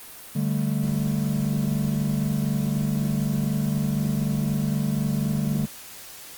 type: chord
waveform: triangle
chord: D suspended fourth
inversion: none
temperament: equal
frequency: 146.83 / 196 / 220 Hz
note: D3 / G3 / A3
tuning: 0 / 0 / 0 cents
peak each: -23 / -25 / -25 dBFS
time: 0.35-5.66 s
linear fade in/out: 10 ms
effects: white hiss -42 dBFS RMS until 6.37 s + Opus 32 kbps